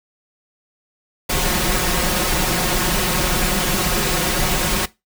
pink noise with comb filter, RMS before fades -19 dBFS, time 1.29-4.86 s, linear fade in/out 10 ms, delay 5.5 ms, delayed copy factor +0.8, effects noise-tail reverb RT60 0.2 s tail -18 dB re dry

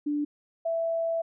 sine tone pair in turn, 293.7 / 662 Hz, D4 / E5, 0 / +7 cents, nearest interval octave + major second, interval 1407 cents, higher second, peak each -25 dBFS, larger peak neither, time 0.06-0.25 / 0.65-1.22 s, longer second, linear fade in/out 10 ms, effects none

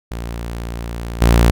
sawtooth tone with level steps, 58 Hz, A#1, 8 cents flat, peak -20 / -5 dBFS, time 0.11-1.51 s, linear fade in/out 5 ms, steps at 1.21 s, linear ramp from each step 10 ms, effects none

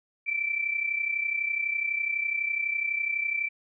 sine tone pair together, 2308 / 2340 Hz, D7 / D7, -31 / -7 cents, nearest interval unison, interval 24 cents, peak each -32 / -27 dBFS, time 0.26-3.49 s, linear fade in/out 20 ms, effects none

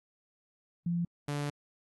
sine / sawtooth tone pair in turn, 172 / 145.14 Hz, F3 / D3, -26 / -20 cents, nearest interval minor third, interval 294 cents, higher first, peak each -28 dBFS, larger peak neither, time 0.86-1.05 / 1.28-1.5 s, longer second, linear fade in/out 5 ms, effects AAC 32 kbps

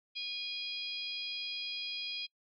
harmonic tone, 819 Hz, G#5, 24 cents flat, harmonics 3 / 4 / 5 / 6, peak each -42 / -40 / -45 / -43 dBFS, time 0.15-2.27 s, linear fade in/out 20 ms, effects noise-tail reverb RT60 0.1 s tail -25 dB re dry

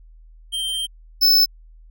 square tone pair in turn, 3148 / 5261 Hz, G7 / E8, +7 / -4 cents, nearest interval major sixth, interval 889 cents, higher second, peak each -23 / -12 dBFS, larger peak second, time 0.52-0.87 / 1.21-1.46 s, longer first, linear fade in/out 20 ms, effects added 40 Hz sine -43 dBFS peak until 1.9 s

